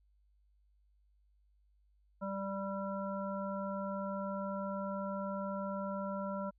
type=harmonic tone with a mistuned harmonic; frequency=196 Hz; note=G3; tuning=in tune; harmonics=1 / 3 / 5 / 7; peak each=-39 / -40 / -44 / -45 dBFS; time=2.21-6.51 s; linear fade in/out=20 ms; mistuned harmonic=7; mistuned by=-19 cents; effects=added 50 Hz sine -67 dBFS peak until 6.58 s